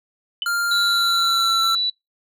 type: tone with exponential decay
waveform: sine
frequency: 3011 Hz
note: F#7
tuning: 30 cents sharp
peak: -17 dBFS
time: 0.42-0.49 s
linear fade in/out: 1 ms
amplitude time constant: 15 ms
type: tone with pitch glide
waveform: square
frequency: 1396.9 to 1347 Hz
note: F6 to E6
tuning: 0 to +37 cents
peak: -20 dBFS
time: 0.46-1.75 s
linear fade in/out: 2 ms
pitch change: -63 cents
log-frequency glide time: 0.82-1.61 s
type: tone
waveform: sine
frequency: 3951 Hz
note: B7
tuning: in tune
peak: -18 dBFS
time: 0.71-1.9 s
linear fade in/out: 5 ms
effects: noise-tail reverb RT60 0.2 s tail -25 dB re dry